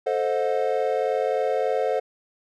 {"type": "chord", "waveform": "triangle", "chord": "A diminished seventh", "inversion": "none", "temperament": "equal with one note detuned", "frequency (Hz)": [440, 523.3, 622.3, 723.1], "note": ["A4", "C5", "Eb5", "Gb5"], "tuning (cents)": [0, 0, 0, -40], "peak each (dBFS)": [-24, -23, -27, -26], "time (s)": [0.06, 2], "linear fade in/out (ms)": 10, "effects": []}